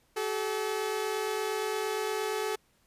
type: tone pair together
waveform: sawtooth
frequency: 382.3 / 430.9 Hz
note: G4 / A4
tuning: -43 / -36 cents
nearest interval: major second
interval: 207 cents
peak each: -31 / -27 dBFS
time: 0.16-2.56 s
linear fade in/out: 10 ms
effects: pink hiss -68 dBFS RMS until 2.86 s + resampled to 32000 Hz